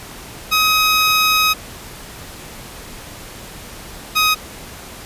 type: tone pair in turn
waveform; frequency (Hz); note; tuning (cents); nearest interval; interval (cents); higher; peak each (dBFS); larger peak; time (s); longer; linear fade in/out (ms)
15% pulse; 1264 / 1257.5; D#6 / D#6; +27 / +18; unison; 9; first; -6; neither; 0.51-1.54 / 4.15-4.35; first; 20
effects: pink hiss -35 dBFS RMS until 5.05 s + resampled to 32000 Hz